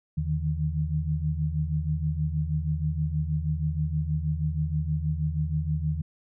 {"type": "tone cluster", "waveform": "sine", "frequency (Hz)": [80.1, 150.7, 157], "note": ["E2", "D3", "D#3"], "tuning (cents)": [-49, 45, 16], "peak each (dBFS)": -29, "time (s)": [0.17, 6.02], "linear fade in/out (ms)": 10, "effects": []}